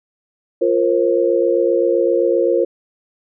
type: chord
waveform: sine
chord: F suspended fourth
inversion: none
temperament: equal with one note detuned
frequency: 349.2 / 466.2 / 533.9 Hz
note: F4 / Bb4 / C5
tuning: 0 / 0 / +35 cents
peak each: -17 dBFS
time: 0.61-2.65 s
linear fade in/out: 10 ms
effects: none